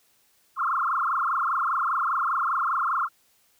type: tone with frequency modulation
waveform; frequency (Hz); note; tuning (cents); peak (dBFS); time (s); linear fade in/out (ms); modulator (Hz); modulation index
sine; 1229; D#6; -22; -22; 0.56-3.09; 50; 25; 7.2
effects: white hiss -64 dBFS RMS until 3.59 s